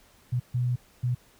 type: tone bursts at uneven times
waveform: sine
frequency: 123.47 Hz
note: B2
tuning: in tune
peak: -23 dBFS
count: 3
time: 0.32-0.4 / 0.54-0.76 / 1.03-1.15 s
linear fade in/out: 10 ms
effects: pink hiss -59 dBFS RMS until 1.39 s